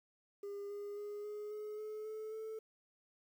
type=tone with pitch steps; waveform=sine; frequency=403.8 / 408.7 / 413.7 / 418.8 / 423.9 / 429 / 434.3 / 439.6 Hz; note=G#4 / G#4 / G#4 / G#4 / G#4 / A4 / A4 / A4; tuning=-49 / -28 / -7 / +15 / +35 / -44 / -23 / -2 cents; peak=-39 dBFS; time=0.43-2.59 s; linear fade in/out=5 ms; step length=270 ms; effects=tanh soft clip ceiling -41 dBFS + 11-bit